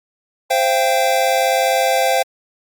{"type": "chord", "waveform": "square", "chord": "C suspended fourth", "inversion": "none", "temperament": "equal with one note detuned", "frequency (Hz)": [523.3, 684.9, 784], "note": ["C5", "F5", "G5"], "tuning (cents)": [0, -34, 0], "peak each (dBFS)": -19, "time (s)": [0.5, 2.23], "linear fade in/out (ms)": 10, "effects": ["Opus 48 kbps"]}